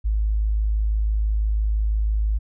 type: tone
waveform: sine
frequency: 53 Hz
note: G#1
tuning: 36 cents sharp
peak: -18 dBFS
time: 0.04-2.39 s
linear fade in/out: 20 ms
effects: none